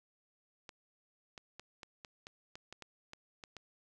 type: clicks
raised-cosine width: 0.2 ms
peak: -30 dBFS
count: 12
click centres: 0.692 / 1.378 / 1.596 / 1.832 / 2.048 / 2.269 / 2.555 / 2.726 / 2.823 / 3.134 / 3.438 / 3.567 s
effects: none